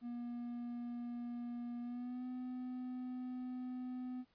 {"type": "tone with pitch glide", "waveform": "triangle", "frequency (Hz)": [239.8, 252], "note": ["A#3", "B3"], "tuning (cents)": [49, 35], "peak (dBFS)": -39, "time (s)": [0.01, 4.25], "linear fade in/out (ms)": 50, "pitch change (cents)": 86, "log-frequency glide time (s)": [1.81, 2.26], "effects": ["pink hiss -75 dBFS RMS until 4.34 s", "resampled to 11025 Hz"]}